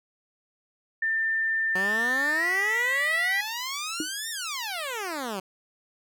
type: tone with pitch glide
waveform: sine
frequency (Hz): 1792 to 1954.2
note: A6 to B6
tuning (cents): +31 to -19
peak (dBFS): -23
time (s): 1.02-3.41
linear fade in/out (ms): 5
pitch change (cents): +150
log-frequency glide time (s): 2.35-2.45
type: exponential two-way sweep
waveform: 10% pulse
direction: up then down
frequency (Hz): 182.2 to 1864.7 to 182.2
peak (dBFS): -22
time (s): 1.75-5.4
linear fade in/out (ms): 5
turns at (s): 4.3
type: tone with exponential decay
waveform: sine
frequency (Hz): 311.1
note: D#4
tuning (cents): 0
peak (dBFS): -23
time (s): 4-4.1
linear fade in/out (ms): 2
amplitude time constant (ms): 21
effects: none